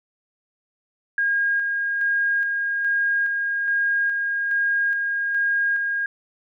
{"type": "tone with tremolo", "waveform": "sine", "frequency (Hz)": 1625, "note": "G#6", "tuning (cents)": -38, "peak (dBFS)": -18, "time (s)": [1.18, 6.06], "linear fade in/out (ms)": 2, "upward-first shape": "square", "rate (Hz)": 1.2, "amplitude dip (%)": 30, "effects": []}